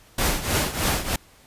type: noise with tremolo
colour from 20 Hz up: pink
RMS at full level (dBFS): -20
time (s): 0.18-1.16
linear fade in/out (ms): 5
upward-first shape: triangle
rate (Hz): 3.2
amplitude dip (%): 80
effects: pink hiss -53 dBFS RMS until 1.46 s + resampled to 32000 Hz